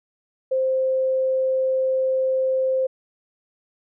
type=tone; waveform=sine; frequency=523.3 Hz; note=C5; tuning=in tune; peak=-18 dBFS; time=0.51-2.87 s; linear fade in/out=10 ms; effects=none